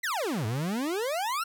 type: exponential two-way sweep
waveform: 40% pulse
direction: down then up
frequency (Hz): 2093 to 102.9 to 1415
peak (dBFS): -27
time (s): 0.03-1.44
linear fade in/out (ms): 10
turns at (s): 0.46
effects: none